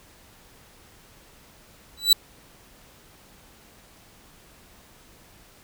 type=tone with exponential growth; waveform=40% pulse; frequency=3951 Hz; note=B7; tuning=in tune; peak=-8 dBFS; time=1.97-2.13 s; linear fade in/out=5 ms; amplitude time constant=33 ms; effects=pink hiss -53 dBFS RMS until 5.63 s